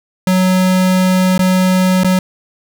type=tone with dropouts; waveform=square; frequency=185.2 Hz; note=F#3; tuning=2 cents sharp; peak=-10 dBFS; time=0.27-2.19 s; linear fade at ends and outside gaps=2 ms; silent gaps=1.379-1.392 / 2.035-2.045 s; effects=none